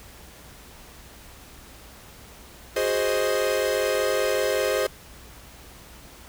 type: chord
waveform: 45% pulse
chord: Ab dominant seventh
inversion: third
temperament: equal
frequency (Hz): 370 / 415.3 / 523.3 / 622.3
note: Gb4 / Ab4 / C5 / Eb5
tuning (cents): 0 / 0 / 0 / 0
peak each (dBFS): -31 / -27 / -25 / -28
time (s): 2.76-4.87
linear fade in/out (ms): 5
effects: added 60 Hz sine -51 dBFS peak until 6.28 s + pink hiss -47 dBFS RMS until 6.28 s